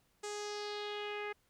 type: tone with low-pass filter sweep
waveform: sawtooth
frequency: 415.3 Hz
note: G#4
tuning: in tune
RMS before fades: -41 dBFS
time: 0.23-1.33 s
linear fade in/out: 10 ms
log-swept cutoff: 7700 to 2100 Hz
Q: 3
effects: pink hiss -74 dBFS RMS until 1.49 s